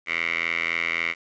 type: tone with band-pass filter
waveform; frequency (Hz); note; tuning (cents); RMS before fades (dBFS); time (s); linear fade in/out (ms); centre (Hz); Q
10% pulse; 83.7; E2; +27; -26; 0.06-1.15; 50; 2200; 7.2
effects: resampled to 16000 Hz + 9-bit